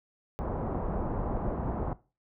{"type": "low-pass noise", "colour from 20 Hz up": "pink", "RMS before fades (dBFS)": -32, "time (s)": [0.39, 1.93], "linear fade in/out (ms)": 0, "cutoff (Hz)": 1000, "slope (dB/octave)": 24, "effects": ["noise-tail reverb RT60 0.3 s tail -18 dB re dry"]}